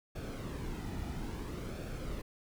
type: noise with flanger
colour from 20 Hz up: brown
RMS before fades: -40 dBFS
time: 0.15-2.22 s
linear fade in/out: 10 ms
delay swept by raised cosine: 1 to 1.88 ms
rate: 0.59 Hz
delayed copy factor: -0.5
effects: none